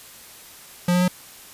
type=tone with pitch steps; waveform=square; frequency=177 / 179.16 / 181.35 Hz; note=F3 / F3 / F#3; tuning=+23 / +44 / -34 cents; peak=-17 dBFS; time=0.88-1.081 s; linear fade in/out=5 ms; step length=67 ms; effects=white hiss -44 dBFS RMS until 1.53 s + resampled to 32000 Hz